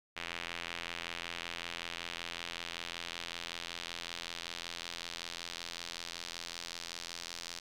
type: tone with band-pass filter sweep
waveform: sawtooth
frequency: 85.3 Hz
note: F2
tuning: 40 cents flat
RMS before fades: -43 dBFS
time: 0.16-7.6 s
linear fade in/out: 10 ms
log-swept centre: 2600 to 4900 Hz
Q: 1.6
effects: none